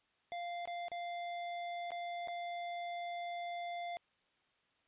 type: tone with dropouts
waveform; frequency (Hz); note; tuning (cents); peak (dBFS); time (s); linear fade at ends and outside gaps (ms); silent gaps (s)
square; 696; F5; -6; -40; 0.32-3.97; 0; 0.655-0.675 / 0.883-0.917 / 1.906-1.918 / 2.274-2.283
effects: white hiss -75 dBFS RMS until 4.87 s + resampled to 8000 Hz